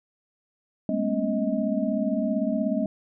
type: tone cluster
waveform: sine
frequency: 200.9 / 217.8 / 238 / 274 / 629 Hz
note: G3 / A3 / A#3 / C#4 / D#5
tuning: +43 / -17 / +36 / -20 / +19 cents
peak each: -29 dBFS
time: 0.89-2.86 s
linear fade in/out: 2 ms
effects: none